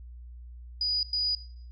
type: tone bursts at uneven times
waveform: sine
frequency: 4925 Hz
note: D#8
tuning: 19 cents flat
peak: -25 dBFS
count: 2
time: 0.81-1.03 / 1.13-1.35 s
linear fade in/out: 2 ms
effects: noise-tail reverb RT60 0.6 s tail -18 dB re dry + added 60 Hz sine -42 dBFS peak until 1.71 s